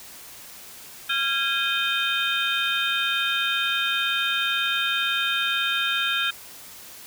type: tone cluster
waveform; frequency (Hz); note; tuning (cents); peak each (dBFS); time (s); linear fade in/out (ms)
sine; 1380 / 1635 / 2491 / 3129 / 3659; F6 / G#6 / D#7 / G7 / A#7; -21 / -28 / +1 / -4 / -33; -28; 1.09-6.31; 10
effects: white hiss -43 dBFS RMS until 7.06 s